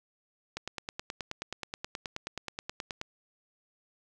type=click train; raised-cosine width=0.2 ms; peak=-18 dBFS; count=24; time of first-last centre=0.57-3.014 s; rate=9.41 Hz; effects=none